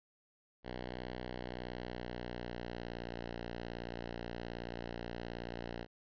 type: tone with pitch glide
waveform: 5% pulse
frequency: 61.74 to 58.75 Hz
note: B1 to A#1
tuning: 0 to +14 cents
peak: -30 dBFS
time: 0.63-5.87 s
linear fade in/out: 50 ms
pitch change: -86 cents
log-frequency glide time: 1.3-3.06 s
effects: resampled to 11025 Hz